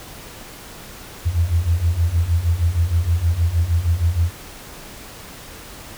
sine beating tone pair, 81 / 87.4 Hz, E2 / F2, -30 / +2 cents, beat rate 6.4 Hz, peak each -20 / -17 dBFS, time 1.25-4.31 s, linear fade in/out 20 ms, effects pink hiss -38 dBFS RMS until 5.97 s

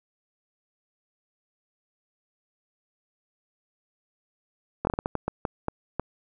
slowing click train, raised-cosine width 1 ms, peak -12 dBFS, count 11, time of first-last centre 4.85-5.996 s, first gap 21 ms, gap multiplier 1.35, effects none

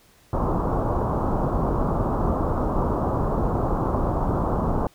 pink low-pass noise, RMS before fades -23 dBFS, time 0.33-4.87 s, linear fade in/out 2 ms, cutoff 1200 Hz, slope 48 dB/octave, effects pink hiss -56 dBFS RMS until 4.94 s

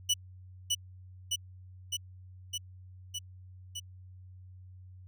25% pulse tone with echo, 2960 Hz, F#7, in tune, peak -21 dBFS, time 0.09-0.14 s, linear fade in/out 10 ms, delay 610 ms, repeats 6, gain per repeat -2 dB, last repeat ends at 3.8 s, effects added 92 Hz sine -48 dBFS peak until 5.07 s

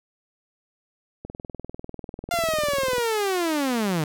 click train, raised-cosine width 2 ms, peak -21 dBFS, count 36, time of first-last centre 1.25-2.983 s, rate 20.2 Hz
sawtooth linear sweep, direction down, 700 to 146.2 Hz, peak -18 dBFS, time 2.31-4.04 s, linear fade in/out 2 ms
effects none

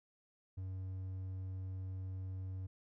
triangle tone, 94 Hz, F#2, 28 cents sharp, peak -38 dBFS, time 0.57-2.67 s, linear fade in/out 10 ms, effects none

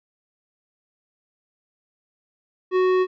triangle tone with tanh clipping, 370 Hz, F#4, in tune, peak -18 dBFS, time 2.71-3.07 s, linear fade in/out 50 ms, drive 18 dB, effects none

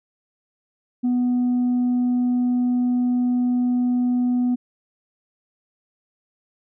sine tone, 246.9 Hz, B3, in tune, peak -15 dBFS, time 1.03-4.56 s, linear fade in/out 20 ms, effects tanh soft clip ceiling -16 dBFS

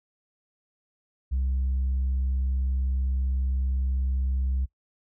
sine tone, 65.4 Hz, C2, in tune, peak -21 dBFS, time 1.31-4.66 s, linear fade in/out 20 ms, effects noise-tail reverb RT60 0.1 s tail -22 dB re dry + tanh soft clip ceiling -21 dBFS

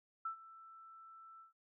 sine tone with ADSR envelope, 1327 Hz, E6, 11 cents sharp, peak -36 dBFS, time 0.25-1.53 s, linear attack 6 ms, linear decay 100 ms, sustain -18 dB, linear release 130 ms, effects none

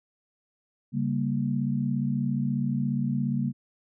sine chord, G diminished, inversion second, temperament equal, 138.59 / 196 / 233.1 Hz, Db3 / G3 / Bb3, 0 / 0 / 0 cents, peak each -28 / -30 / -28 dBFS, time 0.92-3.53 s, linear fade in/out 50 ms, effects none

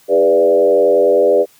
sine tone with frequency modulation, 493.9 Hz, B4, in tune, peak -8 dBFS, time 0.08-1.46 s, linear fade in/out 50 ms, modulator 89 Hz, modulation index 1.3, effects white hiss -50 dBFS RMS until 1.59 s

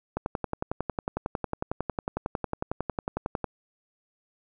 click train, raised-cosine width 1 ms, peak -14 dBFS, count 37, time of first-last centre 0.17-3.443 s, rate 11 Hz, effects none

